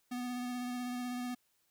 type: tone with vibrato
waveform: square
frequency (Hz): 246.9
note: B3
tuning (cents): 0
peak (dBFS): -37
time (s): 0.11-1.35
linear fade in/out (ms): 10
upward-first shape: sine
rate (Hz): 16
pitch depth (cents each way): 16
effects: white hiss -75 dBFS RMS until 1.7 s